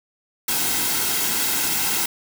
white noise with comb filter, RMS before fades -22 dBFS, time 0.48-2.06 s, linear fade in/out 5 ms, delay 1.7 ms, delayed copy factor -0.55, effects none

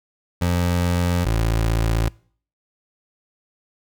25% pulse tone pair in turn, 87.8 / 55.82 Hz, F2 / A1, +10 / +26 cents, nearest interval minor sixth, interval 784 cents, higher first, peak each -14 dBFS, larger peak neither, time 0.41-1.25 / 1.25-2.09 s, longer neither, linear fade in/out 10 ms, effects noise-tail reverb RT60 0.5 s tail -24 dB re dry

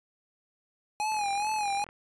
square tone with vibrato, 830.6 Hz, G#5, in tune, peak -28 dBFS, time 1-1.84 s, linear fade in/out 0 ms, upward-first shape sine, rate 2.4 Hz, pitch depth 77 cents each way
click train, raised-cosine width 0.5 ms, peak -32 dBFS, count 34, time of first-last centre 1.12-1.889 s, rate 42.9 Hz
effects resampled to 24000 Hz

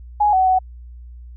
sine tone with pitch steps, 833 / 752 / 747 Hz, G#5 / F#5 / F#5, +5 / +28 / +16 cents, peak -12 dBFS, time 0.2-0.59 s, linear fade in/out 10 ms, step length 130 ms, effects added 60 Hz sine -35 dBFS peak until 1.36 s

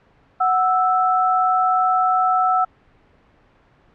sine tone pair together, 740.6 / 1318.5 Hz, F#5 / E6, +1 / 0 cents, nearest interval minor seventh, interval 999 cents, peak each -17 dBFS, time 0.4-2.65 s, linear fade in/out 10 ms, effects pink hiss -55 dBFS RMS until 3.94 s + low-pass 2000 Hz 12 dB/octave

